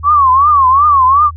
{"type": "tone with vibrato", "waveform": "sine", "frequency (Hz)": 1111, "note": "C#6", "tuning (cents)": 4, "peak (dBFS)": -5, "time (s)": [0.03, 1.31], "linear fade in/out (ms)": 50, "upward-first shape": "triangle", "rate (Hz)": 2.7, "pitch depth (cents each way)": 180, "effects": ["added 80 Hz sine -25 dBFS peak until 1.36 s"]}